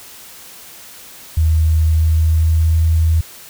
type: tone with pitch glide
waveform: sine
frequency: 79.5 to 80.98 Hz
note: D#2 to E2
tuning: +38 to -30 cents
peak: -10 dBFS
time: 1.37-3.21 s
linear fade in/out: 5 ms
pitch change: +32 cents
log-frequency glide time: 1.9-2.83 s
effects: white hiss -38 dBFS RMS until 3.49 s